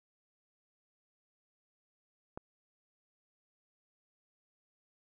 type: click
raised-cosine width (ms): 1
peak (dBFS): -27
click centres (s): 2.375
effects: none